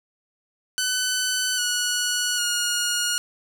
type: tone with pitch steps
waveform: 10% pulse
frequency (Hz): 1506 / 1465 / 1434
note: F#6 / F#6 / F6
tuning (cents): +30 / -18 / +45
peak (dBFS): -13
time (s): 0.78-3.18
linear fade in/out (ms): 0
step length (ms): 800
effects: none